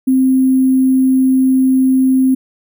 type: tone with sample-and-hold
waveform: sine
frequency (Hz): 261.6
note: C4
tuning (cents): 0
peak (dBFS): -8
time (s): 0.07-2.35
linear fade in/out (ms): 10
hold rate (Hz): 11025
effects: none